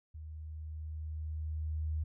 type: tone with level ramp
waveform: sine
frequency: 77.78 Hz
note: D#2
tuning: in tune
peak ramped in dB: -43 to -31 dBFS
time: 0.14-2.04 s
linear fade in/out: 10 ms
effects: none